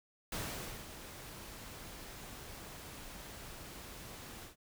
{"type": "noise with ADSR envelope", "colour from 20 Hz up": "pink", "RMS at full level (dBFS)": -39, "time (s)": [0.32, 4.56], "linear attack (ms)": 3, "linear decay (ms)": 510, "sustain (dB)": -10, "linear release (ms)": 120, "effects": []}